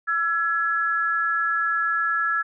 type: tone pair together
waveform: sine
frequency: 1340.6 / 1689 Hz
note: E6 / G#6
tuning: +29 / +29 cents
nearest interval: major third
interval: 400 cents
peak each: -23 dBFS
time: 0.07-2.43 s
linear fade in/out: 20 ms
effects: none